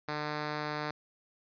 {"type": "tone", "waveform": "5% pulse", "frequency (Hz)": 150.3, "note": "D3", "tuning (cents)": 40, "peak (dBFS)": -22, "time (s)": [0.08, 0.91], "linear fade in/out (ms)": 5, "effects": ["resampled to 11025 Hz"]}